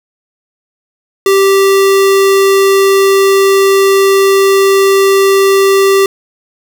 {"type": "tone", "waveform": "square", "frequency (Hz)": 390.8, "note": "G4", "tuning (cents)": -5, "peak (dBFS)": -6, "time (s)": [1.26, 6.06], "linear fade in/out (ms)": 2, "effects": []}